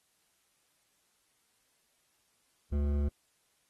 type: tone with hard clipping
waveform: sine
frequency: 72 Hz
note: D2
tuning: 34 cents flat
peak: -29 dBFS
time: 2.72-3.09 s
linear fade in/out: 10 ms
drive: 12 dB
effects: white hiss -73 dBFS RMS until 3.69 s + AAC 32 kbps